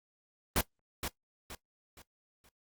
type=noise with echo; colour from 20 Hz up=pink; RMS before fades=-27 dBFS; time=0.56-0.61 s; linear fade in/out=2 ms; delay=470 ms; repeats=4; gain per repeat=-9 dB; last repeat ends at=2.49 s; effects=noise-tail reverb RT60 0.1 s tail -17 dB re dry + Opus 24 kbps